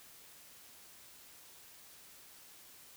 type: silence
effects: white hiss -57 dBFS RMS until 2.96 s